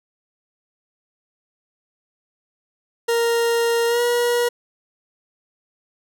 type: tone with pitch glide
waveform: 40% pulse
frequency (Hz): 466.2 to 480.1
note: A#4 to B4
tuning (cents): 0 to -49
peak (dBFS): -16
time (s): 3.08-4.49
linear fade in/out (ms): 10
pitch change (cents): +51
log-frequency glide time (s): 3.87-4.01
effects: none